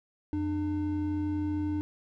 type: tone pair together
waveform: triangle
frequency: 89.43 / 300.8 Hz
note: F2 / D4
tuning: +42 / +42 cents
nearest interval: octave + major sixth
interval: 2100 cents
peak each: -32 / -27 dBFS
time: 0.33-1.81 s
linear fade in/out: 0 ms
effects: none